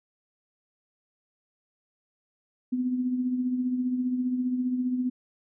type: tone with tremolo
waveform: sine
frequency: 251.4 Hz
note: B3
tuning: 31 cents sharp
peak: -22 dBFS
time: 2.72-5.1 s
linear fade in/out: 10 ms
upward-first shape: triangle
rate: 15 Hz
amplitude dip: 55%
effects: none